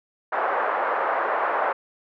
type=band-pass noise; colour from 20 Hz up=pink; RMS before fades=-24 dBFS; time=0.32-1.73 s; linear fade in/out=10 ms; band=540 to 1500 Hz; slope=24 dB/octave; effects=none